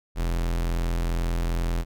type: tone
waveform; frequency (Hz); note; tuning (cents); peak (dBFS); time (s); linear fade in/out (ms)
45% pulse; 42.43; F1; -49; -23; 0.15-1.85; 50
effects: none

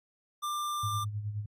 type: tone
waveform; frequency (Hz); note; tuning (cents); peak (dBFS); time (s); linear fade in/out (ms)
square; 1189; D6; +21; -32; 0.42-1.05; 20
type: tone with tremolo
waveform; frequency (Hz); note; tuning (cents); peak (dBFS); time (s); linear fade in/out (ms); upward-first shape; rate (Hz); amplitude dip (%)
sine; 104.6; G#2; +13; -30; 0.83-1.46; 5; sine; 9.5; 60
effects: AAC 64 kbps

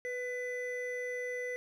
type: tone pair together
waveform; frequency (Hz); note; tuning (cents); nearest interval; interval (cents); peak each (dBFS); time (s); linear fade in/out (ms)
triangle; 495.3 / 2000; B4 / B6; +5 / +21; 2 octaves; 2416; -35 / -37; 0.05-1.56; 0
effects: none

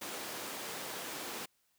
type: high-pass noise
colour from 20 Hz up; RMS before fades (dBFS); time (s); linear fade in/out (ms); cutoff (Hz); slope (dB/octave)
pink; -42; 0.01-1.46; 10; 300; 12
effects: white hiss -75 dBFS RMS until 1.78 s

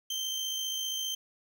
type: tone with amplitude modulation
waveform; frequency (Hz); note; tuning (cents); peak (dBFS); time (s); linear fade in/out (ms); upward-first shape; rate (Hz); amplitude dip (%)
30% pulse; 3127; G7; -5; -27; 0.1-1.15; 5; sine; 55.1; 35
effects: none

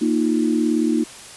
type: chord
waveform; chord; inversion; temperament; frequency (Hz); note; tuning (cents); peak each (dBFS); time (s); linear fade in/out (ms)
sine; Bb suspended fourth; none; equal; 233.1 / 311.1 / 349.2; Bb3 / Eb4 / F4; 0 / 0 / 0; -20 / -19 / -24; 0.01-1.04; 10
effects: white hiss -39 dBFS RMS until 1.36 s + resampled to 24000 Hz

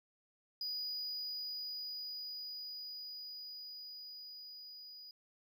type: tone with level ramp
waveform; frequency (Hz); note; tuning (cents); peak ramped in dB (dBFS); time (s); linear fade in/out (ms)
triangle; 4925; D#8; -19; -36 to -49; 0.61-5.11; 2
effects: none

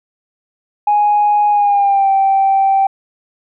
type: tone with pitch glide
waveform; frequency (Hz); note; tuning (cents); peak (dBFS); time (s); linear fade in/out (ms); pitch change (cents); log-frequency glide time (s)
sine; 830.6 to 779.5; G#5 to G5; 0 to -10; -8; 0.87-2.87; 5; -110; 1.5-2.1
effects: tanh soft clip ceiling -5 dBFS

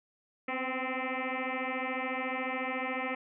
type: tone with frequency modulation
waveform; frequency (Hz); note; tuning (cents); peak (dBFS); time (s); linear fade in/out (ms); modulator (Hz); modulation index
sine; 784; G5; 0; -31; 0.48-3.15; 5; 259; 6.4
effects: none

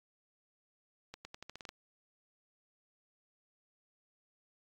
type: accelerating click train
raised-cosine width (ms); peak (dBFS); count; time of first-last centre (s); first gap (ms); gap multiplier
0.2; -28; 9; 1.14-1.691; 110; 0.86
effects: AAC 48 kbps

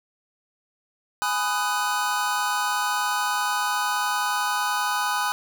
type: chord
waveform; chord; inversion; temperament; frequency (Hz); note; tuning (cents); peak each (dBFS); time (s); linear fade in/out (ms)
square; G# minor seventh; none; just; 830.6 / 996.7 / 1245.9 / 1495.1; G#5 / B5 / D#6 / F#6; 0 / +16 / +2 / +18; -29; 1.22-5.32; 0
effects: 8-bit

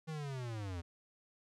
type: linear sweep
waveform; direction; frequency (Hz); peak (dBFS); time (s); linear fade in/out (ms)
square; down; 162 to 81.9; -40; 0.07-0.82; 20
effects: low-pass 8000 Hz 12 dB/octave

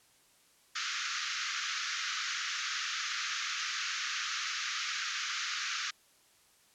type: band-pass noise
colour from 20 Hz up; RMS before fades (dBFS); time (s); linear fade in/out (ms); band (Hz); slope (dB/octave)
pink; -36; 0.75-5.91; 10; 1200 to 6800; 96
effects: white hiss -65 dBFS RMS until 6.74 s + low-pass 11000 Hz 12 dB/octave

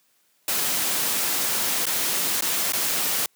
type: noise with dropouts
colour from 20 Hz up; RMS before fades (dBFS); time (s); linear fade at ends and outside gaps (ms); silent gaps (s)
white; -24; 0.48-3.26; 2; 1.856-1.866 / 2.409-2.422 / 2.722-2.733
effects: white hiss -65 dBFS RMS until 3.35 s + high-pass 150 Hz 12 dB/octave

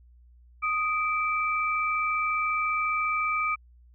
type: tone pair together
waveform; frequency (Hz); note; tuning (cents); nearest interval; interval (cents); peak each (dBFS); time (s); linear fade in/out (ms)
sine; 1244.5 / 2330; D#6 / D7; 0 / -14; major seventh; 1086; -26 / -28; 0.62-3.56; 20
effects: added 60 Hz sine -52 dBFS peak until 3.94 s

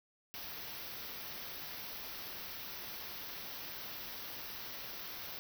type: band-stop noise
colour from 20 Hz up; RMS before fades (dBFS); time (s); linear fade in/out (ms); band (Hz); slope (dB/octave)
white; -45; 0.34-5.39; 0; 5900 to 12000; 96
effects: none

